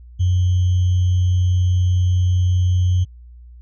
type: tone with sample-and-hold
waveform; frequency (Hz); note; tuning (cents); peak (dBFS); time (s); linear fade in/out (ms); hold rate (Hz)
sine; 90.5; F#2; -38; -13; 0.19-3.05; 20; 3150
effects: added 60 Hz sine -38 dBFS peak until 3.61 s + resampled to 16000 Hz